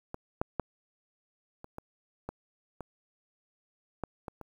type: clicks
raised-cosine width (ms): 1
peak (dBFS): -23 / -14 / -15 / -30 / -26 / -22 / -25 / -19 / -24 / -29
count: 10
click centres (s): 0.144 / 0.415 / 0.597 / 1.644 / 1.784 / 2.29 / 2.807 / 4.037 / 4.282 / 4.413
effects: 9-bit